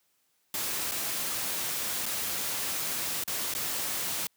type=noise with dropouts; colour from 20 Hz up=white; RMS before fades=-32 dBFS; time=0.54-4.27 s; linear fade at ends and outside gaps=2 ms; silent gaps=0.913-0.918 / 2.057-2.062 / 3.238-3.277 / 3.539-3.549 s; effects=white hiss -72 dBFS RMS until 4.36 s + high-pass 80 Hz 12 dB/octave